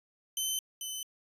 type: tone pair in turn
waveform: 15% pulse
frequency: 3069 / 3037 Hz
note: G7 / F#7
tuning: -37 / +44 cents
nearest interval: unison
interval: 19 cents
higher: first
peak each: -23 / -29 dBFS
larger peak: first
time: 0.37-0.59 / 0.81-1.03 s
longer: neither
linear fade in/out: 2 ms
effects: resampled to 32000 Hz